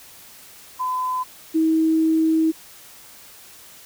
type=tone pair in turn; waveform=sine; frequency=1014 / 320 Hz; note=B5 / D#4; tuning=+45 / +49 cents; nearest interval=octave + minor sixth; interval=1996 cents; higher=first; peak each=-21 / -15 dBFS; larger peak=second; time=0.79-1.24 / 1.54-2.52 s; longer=second; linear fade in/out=20 ms; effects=white hiss -45 dBFS RMS until 3.85 s